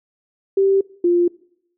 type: tone pair in turn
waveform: sine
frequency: 390 / 349 Hz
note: G4 / F4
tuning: -9 / -1 cents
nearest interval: major second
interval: 192 cents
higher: first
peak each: -12 dBFS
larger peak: neither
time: 0.57-0.81 / 1.04-1.28 s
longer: neither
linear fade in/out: 5 ms
effects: noise-tail reverb RT60 0.7 s tail -22 dB re dry